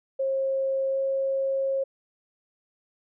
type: tone with pitch glide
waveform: sine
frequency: 537 to 540.1 Hz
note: C5 to C#5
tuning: +45 to -45 cents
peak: -23 dBFS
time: 0.19-1.84 s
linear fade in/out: 10 ms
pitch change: +10 cents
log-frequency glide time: 0.9-0.98 s
effects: none